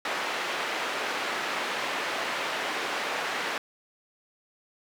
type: band-pass noise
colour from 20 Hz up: white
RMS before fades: -31 dBFS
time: 0.05-3.58 s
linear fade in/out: 2 ms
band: 360 to 2200 Hz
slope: 12 dB/octave
effects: none